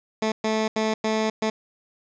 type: tone bursts at uneven times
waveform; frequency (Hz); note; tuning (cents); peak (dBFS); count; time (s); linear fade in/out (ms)
15% pulse; 218.5; A3; -12; -15; 5; 0.22-0.32 / 0.44-0.68 / 0.76-0.94 / 1.04-1.3 / 1.42-1.5; 5
effects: resampled to 16000 Hz + 9-bit